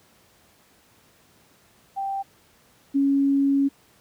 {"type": "tone pair in turn", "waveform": "sine", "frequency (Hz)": [784, 277.2], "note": ["G5", "C#4"], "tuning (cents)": [0, 0], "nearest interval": "octave + tritone", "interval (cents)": 1800, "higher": "first", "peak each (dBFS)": [-25, -17], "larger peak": "second", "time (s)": [[1.96, 2.23], [2.94, 3.69]], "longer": "second", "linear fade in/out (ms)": 20, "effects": ["pink hiss -58 dBFS RMS until 4 s", "high-pass 80 Hz 12 dB/octave"]}